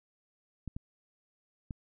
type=clicks; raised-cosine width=5 ms; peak=-26 dBFS; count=3; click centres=0.677 / 0.765 / 1.708 s; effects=none